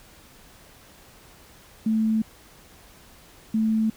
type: tone pair in turn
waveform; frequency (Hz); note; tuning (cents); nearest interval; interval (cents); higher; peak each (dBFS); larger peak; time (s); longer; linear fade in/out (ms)
sine; 220 / 220; A3 / A3; 0 / 0; unison; 0; neither; -19; neither; 1.86-2.22 / 3.54-3.9; neither; 5
effects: pink hiss -51 dBFS RMS until 3.96 s